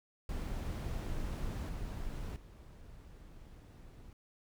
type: noise with level steps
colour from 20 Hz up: brown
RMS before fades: -38 / -41 / -53 dBFS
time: 0.29-4.13 s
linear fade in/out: 2 ms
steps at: 1.69 / 2.36 s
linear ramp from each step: 2 ms
effects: none